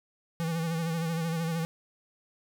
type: tone with vibrato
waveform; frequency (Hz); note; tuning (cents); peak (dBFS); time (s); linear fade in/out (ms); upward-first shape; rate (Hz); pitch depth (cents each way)
square; 164.81; E3; 0; -29; 0.4-1.65; 0; sine; 13; 50
effects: none